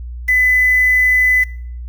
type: tone with quantisation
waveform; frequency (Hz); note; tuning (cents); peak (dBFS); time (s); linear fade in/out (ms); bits
sine; 2006; B6; +26; -10; 0.28-1.44; 10; 5
effects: noise-tail reverb RT60 0.6 s tail -22 dB re dry + added 60 Hz sine -25 dBFS peak until 1.88 s